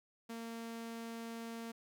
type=tone; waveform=sawtooth; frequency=229.5 Hz; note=A#3; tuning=27 cents flat; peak=-39 dBFS; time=0.29-1.72 s; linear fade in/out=10 ms; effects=none